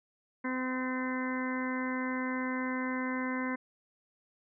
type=harmonic tone; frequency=256.6 Hz; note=C4; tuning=34 cents flat; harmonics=1 / 2 / 3 / 4 / 5 / 6 / 7 / 8; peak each=-33 / -41 / -49 / -39 / -50 / -42 / -43 / -41 dBFS; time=0.44-3.56 s; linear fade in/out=10 ms; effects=none